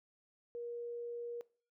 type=tone; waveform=sine; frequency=474.7 Hz; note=A#4; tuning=31 cents sharp; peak=-40 dBFS; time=0.55-1.41 s; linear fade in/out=0 ms; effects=noise-tail reverb RT60 0.4 s tail -21 dB re dry